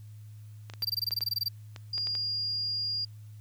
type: clicks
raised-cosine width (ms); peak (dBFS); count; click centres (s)
0.2; -25; 9; 0.699 / 0.737 / 0.822 / 1.109 / 1.208 / 1.762 / 1.98 / 2.071 / 2.152
type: tone bursts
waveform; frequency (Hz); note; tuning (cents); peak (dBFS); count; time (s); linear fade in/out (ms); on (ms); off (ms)
square; 4699; D8; 0; -27; 14; 0.82-1.485; 5; 28; 21
type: tone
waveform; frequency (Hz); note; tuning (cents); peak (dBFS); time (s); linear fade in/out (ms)
sine; 4825; D8; +46; -29; 1.93-3.05; 5
effects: added 106 Hz sine -44 dBFS peak until 3.4 s + white hiss -66 dBFS RMS until 3.4 s